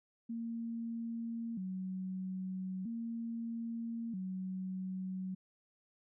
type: tone with vibrato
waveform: sine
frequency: 207.7 Hz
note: G#3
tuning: in tune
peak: -37 dBFS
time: 0.29-5.35 s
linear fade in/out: 10 ms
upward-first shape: square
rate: 0.39 Hz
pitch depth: 180 cents each way
effects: none